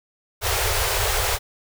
pink band-stop noise, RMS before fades -22 dBFS, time 0.41-1.39 s, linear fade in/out 50 ms, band 110 to 380 Hz, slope 96 dB/octave, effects none

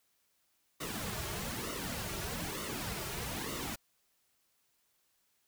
pink noise with flanger, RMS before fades -39 dBFS, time 0.8-3.76 s, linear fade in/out 10 ms, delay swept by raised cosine 1.2 to 4 ms, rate 1.1 Hz, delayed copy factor -0.7, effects white hiss -75 dBFS RMS until 5.47 s

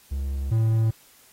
triangle tone pair in turn, 68.4 / 111.83 Hz, C#2 / A2, -23 / +29 cents, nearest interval major sixth, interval 852 cents, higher second, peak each -23 / -16 dBFS, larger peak second, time 0.11-0.51 / 0.51-0.91 s, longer neither, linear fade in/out 10 ms, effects white hiss -55 dBFS RMS until 1.32 s + AAC 48 kbps

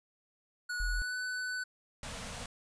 square tone with pitch glide, 1463 to 1498.9 Hz, F#6 to F#6, -20 to +22 cents, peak -35 dBFS, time 0.69-1.64 s, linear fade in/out 10 ms, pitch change +42 cents, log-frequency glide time 0.89-1.16 s
sine tone, 41.2 Hz, E1, in tune, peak -31 dBFS, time 0.8-1.02 s, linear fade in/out 0 ms
pink band-stop noise, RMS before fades -42 dBFS, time 2.03-2.46 s, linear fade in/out 2 ms, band 270 to 440 Hz, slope 96 dB/octave
effects resampled to 22050 Hz

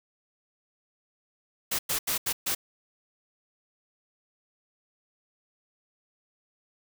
white noise bursts at uneven times, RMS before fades -28 dBFS, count 5, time 1.71-1.79 / 1.89-1.99 / 2.07-2.18 / 2.26-2.33 / 2.46-2.55 s, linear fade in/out 10 ms, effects none

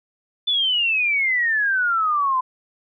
sine exponential sweep, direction down, 3520 to 1008 Hz, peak -17 dBFS, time 0.47-2.41 s, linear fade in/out 10 ms, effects none

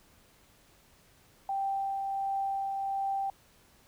sine tone with tremolo, 784 Hz, G5, in tune, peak -28 dBFS, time 1.49-3.3 s, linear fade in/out 2 ms, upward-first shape triangle, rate 1.4 Hz, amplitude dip 30%, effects pink hiss -62 dBFS RMS until 3.87 s

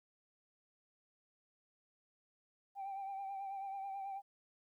sine tone with vibrato, 784 Hz, G5, in tune, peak -39 dBFS, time 2.75-4.22 s, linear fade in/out 50 ms, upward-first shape triangle, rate 9.2 Hz, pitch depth 42 cents each way, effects tanh soft clip ceiling -38 dBFS + 13-bit

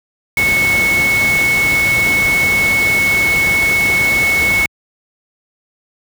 sine tone in noise, 2203 Hz, C#7, 11 cents flat, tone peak -11 dBFS, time 0.37-4.66 s, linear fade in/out 2 ms, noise pink, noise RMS -21 dBFS, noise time 0.37-4.66 s, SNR +7 dB, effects high-pass 60 Hz 12 dB/octave

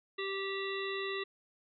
harmonic tone, 390.5 Hz, G4, 7 cents flat, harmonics 1 / 3 / 5 / 7 / 9 / 10, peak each -37 / -43 / -41 / -44 / -47 / -45 dBFS, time 0.18-1.24 s, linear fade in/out 10 ms, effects none

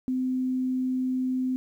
sine tone, 256.7 Hz, C4, 33 cents flat, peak -24 dBFS, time 0.08-1.56 s, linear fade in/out 0 ms, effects 10-bit

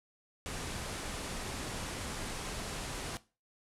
pink low-pass noise, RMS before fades -40 dBFS, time 0.46-3.17 s, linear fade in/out 0 ms, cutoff 11000 Hz, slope 48 dB/octave, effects noise-tail reverb RT60 0.3 s tail -17 dB re dry

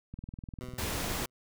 click train, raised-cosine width 5 ms, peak -29 dBFS, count 15, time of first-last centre 0.14-0.837 s, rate 20.1 Hz
15% pulse tone with exponential decay, 125.5 Hz, B2, 28 cents sharp, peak -33 dBFS, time 0.61-1.3 s, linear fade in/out 0 ms, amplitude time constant 150 ms
pink noise, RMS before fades -34 dBFS, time 0.78-1.26 s, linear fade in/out 5 ms
effects none

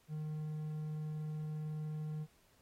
triangle tone, 153.6 Hz, D#3, 22 cents flat, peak -36 dBFS, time 0.08-2.27 s, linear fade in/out 50 ms, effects pink hiss -70 dBFS RMS until 2.61 s + AAC 48 kbps

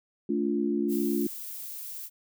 sine chord, D minor, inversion second, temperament equal with one note detuned, 220 / 287.5 / 349.2 Hz, A3 / D4 / F4, 0 / -37 / 0 cents, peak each -29 dBFS, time 0.29-1.27 s, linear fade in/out 5 ms
violet noise, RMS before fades -39 dBFS, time 0.88-2.1 s, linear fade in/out 50 ms
effects none

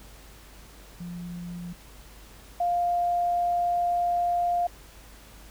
sine tone pair in turn, 174.61 / 700.9 Hz, F3 / F5, 0 / +6 cents, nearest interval 2 octaves, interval 2406 cents, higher second, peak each -34 / -22 dBFS, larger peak second, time 1-1.73 / 2.6-4.67 s, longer second, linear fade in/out 5 ms, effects added 50 Hz sine -49 dBFS peak until 5.5 s + pink hiss -51 dBFS RMS until 5.5 s

